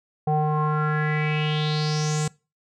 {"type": "tone with low-pass filter sweep", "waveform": "square", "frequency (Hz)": 152.3, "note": "D#3", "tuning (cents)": -37, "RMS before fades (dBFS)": -23, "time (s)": [0.27, 2.28], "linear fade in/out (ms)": 5, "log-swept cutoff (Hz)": [700, 7900], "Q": 5.4, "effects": ["noise-tail reverb RT60 0.3 s tail -23 dB re dry"]}